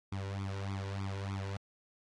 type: tone with flanger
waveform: sawtooth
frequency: 98 Hz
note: G2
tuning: in tune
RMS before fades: -38 dBFS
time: 0.12-1.57 s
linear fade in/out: 5 ms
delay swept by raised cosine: 0.85 to 2.15 ms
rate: 3.3 Hz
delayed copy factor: +0.95
effects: low-pass 6000 Hz 12 dB/octave + AAC 32 kbps